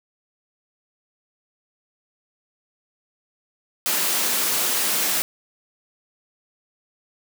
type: high-pass noise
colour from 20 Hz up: white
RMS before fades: -22 dBFS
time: 3.86-5.22 s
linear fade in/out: 0 ms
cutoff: 170 Hz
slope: 24 dB/octave
effects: none